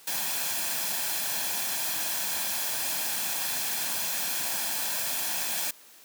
white noise with comb filter, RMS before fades -30 dBFS, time 0.07-5.71 s, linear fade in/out 5 ms, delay 1.2 ms, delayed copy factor +0.55, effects white hiss -53 dBFS RMS until 6.04 s + high-pass 200 Hz 12 dB/octave

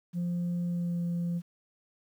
sine tone with pitch glide, 174.61 to 172.41 Hz, F3 to F3, 0 to -22 cents, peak -26 dBFS, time 0.13-1.42 s, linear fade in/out 50 ms, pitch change -22 cents, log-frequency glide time 0.64-1.04 s, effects tanh soft clip ceiling -27 dBFS + 10-bit

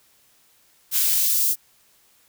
blue noise with high-pass filter sweep, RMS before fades -20 dBFS, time 0.91-1.56 s, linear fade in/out 50 ms, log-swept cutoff 1300 to 6100 Hz, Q 0.7, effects white hiss -59 dBFS RMS until 2.28 s

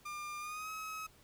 30% pulse tone with pitch glide, 1200 to 1278.7 Hz, D6 to D#6, +37 to +47 cents, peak -38 dBFS, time 0.05-1.07 s, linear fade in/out 10 ms, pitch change +110 cents, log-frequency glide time 0.4-0.7 s, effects pink hiss -64 dBFS RMS until 1.23 s

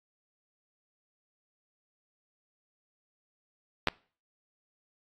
clicks, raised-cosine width 0.3 ms, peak -8 / -12 dBFS, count 2, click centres 3.873 / 3.885 s, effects noise-tail reverb RT60 0.4 s tail -24 dB re dry + AAC 32 kbps

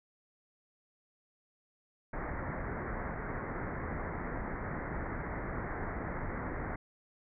pink low-pass noise, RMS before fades -38 dBFS, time 2.13-6.76 s, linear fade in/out 5 ms, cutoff 2100 Hz, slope 96 dB/octave, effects none

